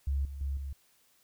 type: tone with level steps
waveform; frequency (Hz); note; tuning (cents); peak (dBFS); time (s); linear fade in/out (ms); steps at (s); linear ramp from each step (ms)
sine; 69.1; C#2; -5; -27 / -38 / -30 / -35; 0.07-0.73; 5; 0.25 / 0.41 / 0.57; 2
effects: white hiss -67 dBFS RMS until 1.23 s